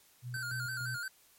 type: tone with tremolo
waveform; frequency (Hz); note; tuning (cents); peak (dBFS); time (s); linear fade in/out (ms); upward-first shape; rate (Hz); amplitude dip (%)
sine; 123.47; B2; 0; -38; 0.22-0.99; 50; square; 3.4; 50
type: tone with vibrato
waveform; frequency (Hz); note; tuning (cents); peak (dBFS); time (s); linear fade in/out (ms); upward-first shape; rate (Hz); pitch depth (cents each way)
square; 1480; F#6; 0; -37; 0.34-1.08; 2; square; 5.8; 69
effects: white hiss -64 dBFS RMS until 1.38 s + MP3 64 kbps